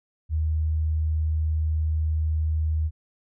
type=tone; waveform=sine; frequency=78.3 Hz; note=D#2; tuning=11 cents sharp; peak=-21 dBFS; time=0.29-2.91 s; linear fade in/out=50 ms; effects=none